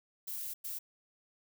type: noise bursts at uneven times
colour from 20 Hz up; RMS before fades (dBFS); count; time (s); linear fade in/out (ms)
violet; -40; 2; 0.27-0.54 / 0.64-0.79; 10
effects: none